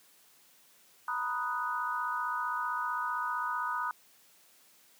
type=chord; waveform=sine; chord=B major seventh; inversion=third; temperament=equal; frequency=932.3 / 987.8 / 1244.5 / 1480 Hz; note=A#5 / B5 / D#6 / F#6; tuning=0 / 0 / 0 / 0 cents; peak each=-40 / -36 / -34 / -37 dBFS; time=1.08-3.91 s; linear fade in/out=2 ms; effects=white hiss -62 dBFS RMS until 4.99 s + high-pass 150 Hz 12 dB/octave